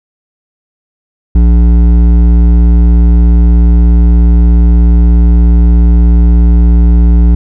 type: tone with hard clipping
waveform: sine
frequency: 58.4 Hz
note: A#1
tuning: 4 cents sharp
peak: -4 dBFS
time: 1.35-7.35 s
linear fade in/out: 5 ms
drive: 10 dB
effects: none